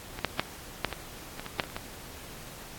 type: clicks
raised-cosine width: 0.3 ms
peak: -20 / -8 / -7 / -30 / -8 / -18 / -20 / -21 / -8 / -21 / -28 / -18 dBFS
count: 12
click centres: 0.19 / 0.247 / 0.396 / 0.457 / 0.847 / 0.927 / 1.396 / 1.464 / 1.598 / 1.638 / 1.7 / 1.765 s
effects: pink hiss -45 dBFS RMS until 2.78 s + AAC 64 kbps